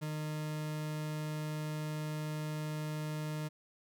40% pulse tone, 153.1 Hz, D#3, 28 cents flat, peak -35 dBFS, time 0.01-3.49 s, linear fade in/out 20 ms, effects none

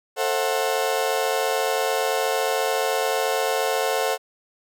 35% pulse chord, F# half-diminished seventh, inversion first, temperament just, 444 / 532.8 / 666 / 740 Hz, A4 / C5 / E5 / F#5, +16 / +31 / +18 / 0 cents, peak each -24 / -24 / -28 / -25 dBFS, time 0.16-4.18 s, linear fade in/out 50 ms, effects none

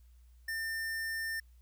square tone, 1800 Hz, A6, 39 cents sharp, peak -35 dBFS, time 0.48-1.4 s, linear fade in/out 5 ms, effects added 60 Hz sine -56 dBFS peak until 1.61 s + white hiss -75 dBFS RMS until 1.61 s

